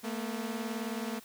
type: beating tone pair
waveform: sawtooth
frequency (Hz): 220 / 239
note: A3 / A#3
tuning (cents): 0 / +43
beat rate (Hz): 19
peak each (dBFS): -32 / -34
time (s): 0.03-1.2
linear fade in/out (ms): 20
effects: white hiss -55 dBFS RMS until 1.24 s